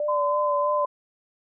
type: tone with vibrato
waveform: sine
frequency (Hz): 587.3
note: D5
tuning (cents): 0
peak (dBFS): -23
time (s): 0-0.85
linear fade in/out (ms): 2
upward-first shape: sine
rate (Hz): 3.1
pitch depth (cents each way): 28
type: tone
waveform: sine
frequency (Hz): 1022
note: C6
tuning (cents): -41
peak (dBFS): -23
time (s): 0.08-0.86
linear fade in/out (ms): 10
effects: none